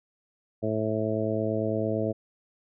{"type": "harmonic tone", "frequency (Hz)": 108.9, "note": "A2", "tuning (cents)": -17, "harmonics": [1, 2, 3, 4, 5, 6], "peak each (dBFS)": [-32, -32, -32, -32, -32, -32], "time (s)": [0.62, 2.13], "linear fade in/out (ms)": 20, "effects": []}